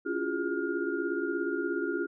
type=tone cluster; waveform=sine; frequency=279.9 / 340.7 / 357.5 / 408.9 / 1419 Hz; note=C#4 / F4 / F4 / G#4 / F6; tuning=+17 / -43 / +41 / -27 / +27 cents; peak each=-36 / -33 / -35 / -35 / -36 dBFS; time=0.05-2.07 s; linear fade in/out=20 ms; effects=none